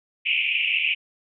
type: band-pass noise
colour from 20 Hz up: pink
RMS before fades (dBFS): -23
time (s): 0.25-0.95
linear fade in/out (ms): 20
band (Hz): 2300 to 2900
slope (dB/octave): 96
effects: none